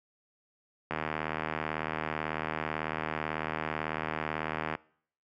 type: click train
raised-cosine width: 0.5 ms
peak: -16 dBFS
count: 301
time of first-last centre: 0.91-4.751 s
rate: 78.1 Hz
effects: noise-tail reverb RT60 0.6 s tail -24 dB re dry + high-pass 100 Hz 12 dB/octave